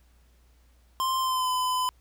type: tone with pitch glide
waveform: square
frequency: 1047 to 1011.3 Hz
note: C6 to B5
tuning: +1 to +41 cents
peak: -25 dBFS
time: 1-1.89 s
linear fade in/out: 0 ms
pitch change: -60 cents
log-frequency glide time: 1.19-1.5 s
effects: added 60 Hz sine -57 dBFS peak until 2 s + pink hiss -67 dBFS RMS until 2 s